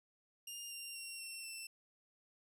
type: tone with pitch steps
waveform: 15% pulse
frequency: 2812 / 2778 / 2745 / 2712 / 2679 Hz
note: F7 / F7 / F7 / E7 / E7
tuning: +11 / -10 / -31 / +49 / +27 cents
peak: -38 dBFS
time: 0.47-1.67 s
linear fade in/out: 5 ms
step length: 240 ms
effects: none